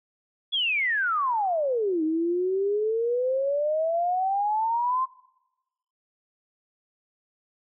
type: exponential two-way sweep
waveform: sine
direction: down then up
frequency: 3449 to 310 to 1057 Hz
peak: -22 dBFS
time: 0.52-5.06 s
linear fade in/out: 20 ms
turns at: 2.03 s
effects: noise-tail reverb RT60 1.0 s tail -23 dB re dry